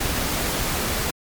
pink noise, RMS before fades -24 dBFS, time 0-1.11 s, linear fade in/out 10 ms, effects MP3 96 kbps

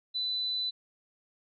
sine tone, 3996 Hz, B7, 20 cents sharp, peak -29 dBFS, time 0.14-0.71 s, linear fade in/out 20 ms, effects none

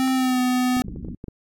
square tone with pitch glide, 261.2 to 251.4 Hz, C4 to B3, -3 to +31 cents, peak -19 dBFS, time 0-0.82 s, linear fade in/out 0 ms, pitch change -66 cents, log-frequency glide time 0.13-0.4 s
clicks, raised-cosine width 3 ms, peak -20 dBFS, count 8, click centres 0.768 / 0.8 / 0.883 / 0.961 / 1.048 / 1.085 / 1.241 / 1.283 s
white low-pass noise, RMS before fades -34 dBFS, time 0.84-1.15 s, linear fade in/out 2 ms, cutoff 290 Hz, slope 48 dB/octave
effects AAC 64 kbps

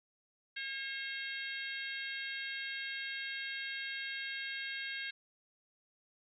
harmonic tone, 540 Hz, C#5, 45 cents flat, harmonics 3 / 4 / 5 / 6 / 7 / 8, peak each -42 / -44 / -46 / -48 / -49 / -50 dBFS, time 0.56-5.11 s, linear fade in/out 10 ms, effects none

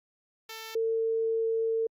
5% pulse / sine tone pair in turn, 445.3 / 450.7 Hz, A4 / A4, +21 / +42 cents, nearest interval unison, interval 21 cents, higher second, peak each -28 / -25 dBFS, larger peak second, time 0.49-0.75 / 0.75-1.87 s, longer second, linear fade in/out 5 ms, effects Opus 48 kbps

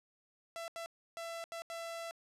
sawtooth tone bursts at uneven times, 669 Hz, E5, 25 cents sharp, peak -37 dBFS, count 5, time 0.56-0.68 / 0.76-0.86 / 1.17-1.44 / 1.52-1.62 / 1.7-2.11 s, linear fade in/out 0 ms, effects low-pass 11000 Hz 12 dB/octave

